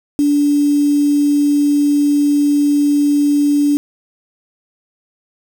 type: tone with quantisation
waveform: sine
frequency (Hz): 290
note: D4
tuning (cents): -22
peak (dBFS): -10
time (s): 0.19-3.77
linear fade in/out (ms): 0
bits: 5
effects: none